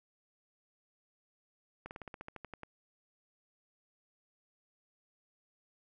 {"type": "slowing click train", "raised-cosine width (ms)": 0.5, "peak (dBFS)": -29, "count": 12, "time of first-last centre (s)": [1.86, 2.633], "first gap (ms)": 49, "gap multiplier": 1.07, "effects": []}